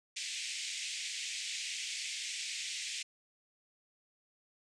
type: band-pass noise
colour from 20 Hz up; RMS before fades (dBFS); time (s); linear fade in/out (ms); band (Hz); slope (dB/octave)
pink; -40; 0.16-3.03; 10; 2100 to 8400; 48
effects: none